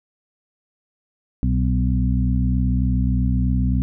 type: harmonic tone with a mistuned harmonic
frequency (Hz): 63.3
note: B1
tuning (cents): +43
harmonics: 1 / 2 / 3 / 4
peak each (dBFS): -19 / -22 / -24 / -25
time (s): 1.43-3.82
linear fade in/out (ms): 0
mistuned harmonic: 2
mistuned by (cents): -60
effects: none